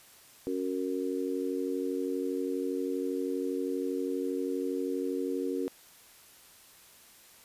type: harmonic tone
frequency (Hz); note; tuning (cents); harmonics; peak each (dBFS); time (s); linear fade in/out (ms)
92.5; F#2; 0; 3 / 4 / 5; -33 / -34 / -35; 0.47-5.68; 0
effects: white hiss -56 dBFS RMS until 7.44 s + resampled to 32000 Hz